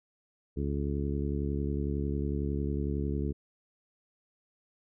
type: harmonic tone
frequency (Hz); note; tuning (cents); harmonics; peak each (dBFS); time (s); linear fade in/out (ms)
71; C#2; +42; 1 / 2 / 3 / 4 / 5 / 6; -32 / -35 / -37 / -38 / -39 / -40; 0.56-3.33; 20
effects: none